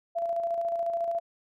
sine tone with tremolo, 678 Hz, E5, 49 cents sharp, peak -25 dBFS, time 0.15-1.2 s, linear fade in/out 20 ms, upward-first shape square, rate 14 Hz, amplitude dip 35%, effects none

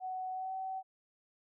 sine tone with pitch glide, 746 to 760.4 Hz, F#5 to F#5, +14 to +47 cents, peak -36 dBFS, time 0-0.83 s, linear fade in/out 50 ms, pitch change +33 cents, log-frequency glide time 0.32-0.53 s, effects none

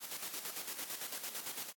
white noise with tremolo, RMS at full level -41 dBFS, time 0-1.73 s, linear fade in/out 50 ms, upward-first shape square, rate 8.9 Hz, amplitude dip 55%, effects high-pass 200 Hz 12 dB/octave + AAC 64 kbps

